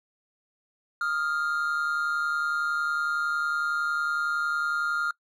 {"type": "tone pair together", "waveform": "triangle", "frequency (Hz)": [1249.1, 1400], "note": ["D#6", "F6"], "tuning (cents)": [6, 4], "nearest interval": "major second", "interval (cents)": 198, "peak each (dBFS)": [-30, -24], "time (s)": [1.01, 5.11], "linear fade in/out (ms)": 2, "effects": ["noise-tail reverb RT60 0.1 s tail -23 dB re dry"]}